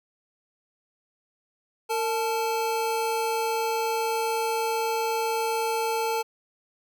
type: tone pair together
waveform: square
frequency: 456.8 / 872 Hz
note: A#4 / A5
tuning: -35 / -16 cents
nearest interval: major seventh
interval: 1119 cents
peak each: -28 dBFS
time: 1.89-6.23 s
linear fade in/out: 20 ms
effects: none